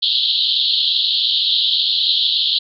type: band-pass noise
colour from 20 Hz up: white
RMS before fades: -17 dBFS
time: 0.02-2.59 s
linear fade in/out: 10 ms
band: 3100 to 4300 Hz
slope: 96 dB/octave
effects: none